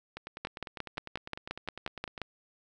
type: two click trains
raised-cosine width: 0.3 ms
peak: -24 / -18 dBFS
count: 21 / 11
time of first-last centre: 0.17-2.178 / 0.45-2.217 s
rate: 9.96 / 5.66 Hz
effects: none